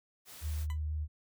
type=noise; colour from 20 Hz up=white; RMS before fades=-50 dBFS; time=0.25-0.67 s; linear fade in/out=50 ms
type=tone with vibrato; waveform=sine; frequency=76.5 Hz; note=D#2; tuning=29 cents flat; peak=-32 dBFS; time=0.41-1.08 s; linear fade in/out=50 ms; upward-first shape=square; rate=6.1 Hz; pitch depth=10 cents each way
type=tone with exponential decay; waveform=20% pulse; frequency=1000 Hz; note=B5; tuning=21 cents sharp; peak=-37 dBFS; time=0.7-0.79 s; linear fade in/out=1 ms; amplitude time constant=19 ms
effects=none